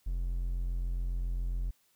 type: tone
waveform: triangle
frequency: 43.65 Hz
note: F1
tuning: in tune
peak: -28 dBFS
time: 0.06-1.71 s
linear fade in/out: 10 ms
effects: white hiss -70 dBFS RMS until 1.95 s